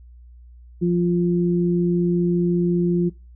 sine tone pair together, 174.61 / 349.2 Hz, F3 / F4, 0 / 0 cents, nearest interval octave, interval 1200 cents, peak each -18 / -21 dBFS, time 0.81-3.1 s, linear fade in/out 20 ms, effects noise-tail reverb RT60 0.3 s tail -24 dB re dry + added 60 Hz sine -42 dBFS peak until 3.35 s

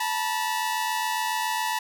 sawtooth tone pair together, 880 / 967.2 Hz, A5 / B5, 0 / -36 cents, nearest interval major second, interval 164 cents, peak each -24 dBFS, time 0-1.79 s, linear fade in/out 5 ms, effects none

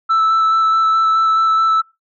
sine tone with vibrato, 1318.5 Hz, E6, in tune, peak -8 dBFS, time 0.09-1.82 s, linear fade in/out 20 ms, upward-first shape square, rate 4.7 Hz, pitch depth 8 cents each way, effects noise-tail reverb RT60 0.2 s tail -20 dB re dry + tanh soft clip ceiling -10 dBFS

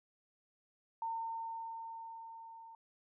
sine tone with level ramp, 909 Hz, A#5, 44 cents flat, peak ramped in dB -35 to -51 dBFS, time 1.02-2.75 s, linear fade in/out 2 ms, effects none

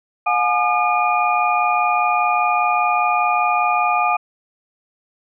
sine tone cluster, 718 / 843 / 1210 / 2438 Hz, F5 / G#5 / D#6 / D#7, +48 / +26 / -49 / -36 cents, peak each -19 / -21 / -19 / -23 dBFS, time 0.26-4.17 s, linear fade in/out 10 ms, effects none

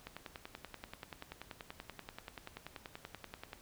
click train, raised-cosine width 0.3 ms, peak -28 dBFS, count 37, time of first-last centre 0.07-3.532 s, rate 10.4 Hz, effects pink hiss -60 dBFS RMS until 3.61 s

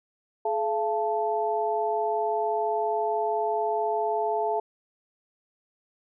sine tone cluster, 426.4 / 682 / 877 Hz, G#4 / F5 / A5, +46 / -41 / -6 cents, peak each -28 dBFS, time 0.45-4.6 s, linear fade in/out 5 ms, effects none

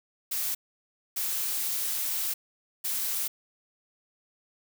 blue noise bursts at uneven times, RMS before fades -30 dBFS, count 3, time 0.31-0.55 / 1.16-2.34 / 2.84-3.28 s, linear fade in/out 10 ms, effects none

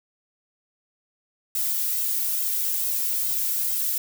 violet noise with flanger, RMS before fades -25 dBFS, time 1.55-3.98 s, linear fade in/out 2 ms, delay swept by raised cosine 1.7 to 2.49 ms, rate 2.3 Hz, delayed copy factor -0.85, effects none

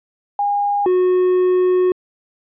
sine / triangle tone pair in turn, 814 / 365.5 Hz, G#5 / F#4, -35 / -21 cents, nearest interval octave + major second, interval 1386 cents, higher first, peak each -15 / -10 dBFS, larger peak second, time 0.39-0.86 / 0.86-1.92 s, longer second, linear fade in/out 2 ms, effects resampled to 8000 Hz

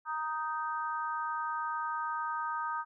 harmonic tone, 311.1 Hz, D#4, in tune, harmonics 3 / 4 / 5, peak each -36 / -35 / -40 dBFS, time 0.05-2.85 s, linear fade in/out 50 ms, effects none

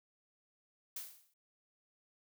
blue noise with exponential decay, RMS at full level -40 dBFS, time 0.96-1.34 s, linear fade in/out 5 ms, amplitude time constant 82 ms, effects none

